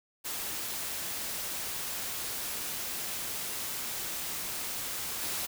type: noise with level steps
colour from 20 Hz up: white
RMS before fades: -36 / -34 dBFS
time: 0.24-5.47 s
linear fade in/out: 20 ms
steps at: 5.21 s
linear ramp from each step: 10 ms
effects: none